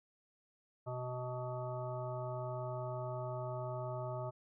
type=harmonic tone; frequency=125.6 Hz; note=B2; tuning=30 cents sharp; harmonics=1 / 3 / 5 / 7 / 9 / 10; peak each=-41 / -48 / -42 / -48 / -51 / -52 dBFS; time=0.86-4.31 s; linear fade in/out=20 ms; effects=none